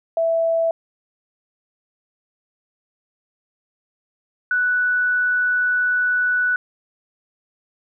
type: tone pair in turn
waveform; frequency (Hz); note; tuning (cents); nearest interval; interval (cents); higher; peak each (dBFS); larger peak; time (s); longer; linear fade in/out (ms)
sine; 660 / 1481.6; E5 / F#6; +2 / +2; octave + major second; 1400; second; -16; neither; 0.17-0.71 / 4.51-6.56; second; 2
effects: none